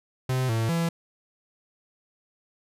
45% pulse tone with pitch steps, 129.1 / 112.9 / 167.5 Hz, C3 / A2 / E3, -23 / +45 / +28 cents, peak -23 dBFS, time 0.29-0.89 s, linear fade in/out 5 ms, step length 200 ms, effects resampled to 32000 Hz

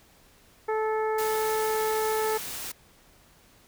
harmonic tone, 435.8 Hz, A4, 17 cents flat, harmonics 1 / 2 / 3 / 4 / 5, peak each -26 / -30 / -36 / -39 / -43 dBFS, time 0.68-2.38 s, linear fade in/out 10 ms
white noise, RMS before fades -36 dBFS, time 1.18-2.72 s, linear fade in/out 5 ms
effects pink hiss -58 dBFS RMS until 3.67 s

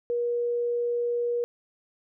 sine tone, 478.2 Hz, A#4, 44 cents sharp, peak -24 dBFS, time 0.1-1.44 s, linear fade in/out 0 ms, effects none

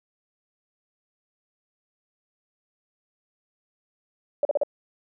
sine tone bursts, 578 Hz, D5, 28 cents flat, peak -18 dBFS, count 4, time 4.43-4.634 s, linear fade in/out 2 ms, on 21 ms, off 40 ms, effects none

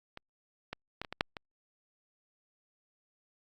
clicks, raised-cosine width 0.3 ms, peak -27 / -21 / -20 / -25 / -22 / -10 / -24 dBFS, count 7, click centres 0.174 / 0.73 / 1.016 / 1.048 / 1.126 / 1.209 / 1.368 s, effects Opus 48 kbps

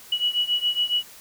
sine beating tone pair, 2929 / 2936.2 Hz, F#7 / F#7, -18 / -14 cents, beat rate 7.2 Hz, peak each -23 / -25 dBFS, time 0.12-1.03 s, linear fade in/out 5 ms, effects white hiss -46 dBFS RMS until 1.2 s

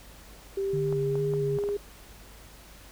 sine tone with pitch glide, 392 to 407 Hz, G4 to G#4, 0 to -35 cents, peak -26 dBFS, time 0.57-1.77 s, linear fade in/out 5 ms, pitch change +65 cents, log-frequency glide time 0.69-1.21 s
sine tone with vibrato, 146 Hz, D3, 10 cents flat, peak -29 dBFS, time 0.73-1.58 s, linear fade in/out 5 ms, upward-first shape square, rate 2.2 Hz, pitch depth 31 cents each way
clicks, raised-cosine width 1 ms, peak -25 dBFS, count 6, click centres 0.926 / 1.155 / 1.337 / 1.587 / 1.638 / 1.689 s
effects added 50 Hz sine -51 dBFS peak until 2.91 s + pink hiss -51 dBFS RMS until 2.91 s

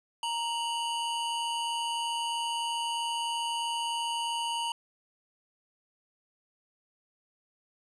square tone pair together, 932.3 / 2960 Hz, A#5 / F#7, 0 / 0 cents, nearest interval octave + minor sixth, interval 2000 cents, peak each -32 / -35 dBFS, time 0.23-4.72 s, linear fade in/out 2 ms, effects resampled to 22050 Hz + 11-bit

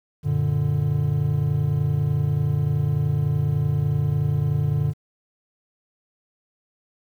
triangle chord, Gb augmented, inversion none, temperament equal with one note detuned, 93.2 / 116.54 / 146.83 Hz, Gb2 / Bb2 / D3, +13 / 0 / 0 cents, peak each -25 / -23 / -19 dBFS, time 0.23-4.94 s, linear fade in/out 50 ms, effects 9-bit

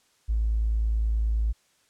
triangle tone with tanh clipping, 54.8 Hz, A1, 6 cents flat, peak -21 dBFS, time 0.28-1.53 s, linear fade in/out 20 ms, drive 2 dB, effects white hiss -65 dBFS RMS until 1.89 s + low-pass 9000 Hz 12 dB/octave

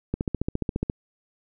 click train, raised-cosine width 3 ms, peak -12 dBFS, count 12, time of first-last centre 0.14-0.899 s, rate 14.5 Hz, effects none

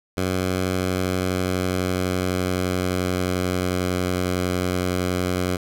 10% pulse tone with pitch glide, 92.5 to 90.81 Hz, F#2 to F#2, 0 to -32 cents, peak -13 dBFS, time 0.17-5.57 s, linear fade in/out 5 ms, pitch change -32 cents, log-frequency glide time 0.63-4.23 s, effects none

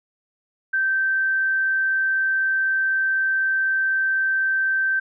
sine tone, 1556 Hz, G6, 13 cents flat, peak -18 dBFS, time 0.73-5 s, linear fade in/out 10 ms, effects none

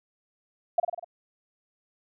sine tone with echo, 686 Hz, F5, 31 cents flat, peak -17 dBFS, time 0.78-0.8 s, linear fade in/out 5 ms, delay 49 ms, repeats 5, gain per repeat -4 dB, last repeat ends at 1.045 s, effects none

